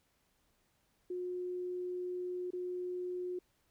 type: tone with dropouts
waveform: sine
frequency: 360.5 Hz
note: F#4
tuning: 45 cents flat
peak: -36 dBFS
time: 1.1-3.39 s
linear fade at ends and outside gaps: 5 ms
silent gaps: 2.506-2.532 s
effects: pink hiss -75 dBFS RMS until 3.7 s